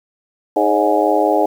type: harmonic tone with a mistuned harmonic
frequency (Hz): 104.2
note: G#2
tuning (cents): +6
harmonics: 3 / 4 / 5 / 6 / 7 / 8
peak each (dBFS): -19 / -19 / -19 / -19 / -19 / -19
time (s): 0.56-1.46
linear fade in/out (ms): 5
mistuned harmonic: 5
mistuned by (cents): +71
effects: 7-bit